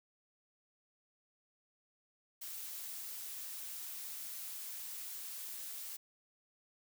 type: noise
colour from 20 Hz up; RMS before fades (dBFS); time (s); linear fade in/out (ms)
blue; -45; 2.41-5.97; 10
effects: none